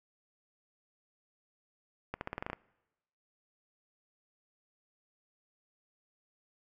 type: accelerating click train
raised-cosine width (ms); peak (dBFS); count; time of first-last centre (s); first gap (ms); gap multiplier
0.5; -21; 9; 2.14-2.531; 71; 0.89
effects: noise-tail reverb RT60 1.0 s tail -24 dB re dry